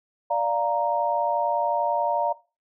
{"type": "chord", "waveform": "sine", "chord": "Bb major", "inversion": "first", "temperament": "equal", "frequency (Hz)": [587.3, 698.5, 932.3], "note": ["D5", "F5", "Bb5"], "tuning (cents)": [0, 0, 0], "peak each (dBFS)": [-26, -26, -24], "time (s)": [0.3, 2.33], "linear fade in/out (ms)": 10, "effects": ["noise-tail reverb RT60 0.3 s tail -19 dB re dry"]}